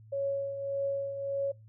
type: tone with tremolo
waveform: sine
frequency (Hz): 554.4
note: C#5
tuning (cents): 0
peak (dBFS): -27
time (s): 0.12-1.52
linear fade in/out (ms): 10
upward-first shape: triangle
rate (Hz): 1.7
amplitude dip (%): 60
effects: noise-tail reverb RT60 0.2 s tail -22 dB re dry + added 109 Hz sine -51 dBFS peak until 1.68 s